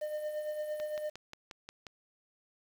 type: tone with tremolo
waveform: triangle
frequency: 606 Hz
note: D#5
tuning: 46 cents flat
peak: -30 dBFS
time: 0.01-1.1 s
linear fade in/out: 10 ms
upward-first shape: triangle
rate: 8.8 Hz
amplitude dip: 55%
type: click train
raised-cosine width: 0.2 ms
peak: -27 dBFS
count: 7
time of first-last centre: 0.8-1.868 s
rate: 5.62 Hz
effects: 9-bit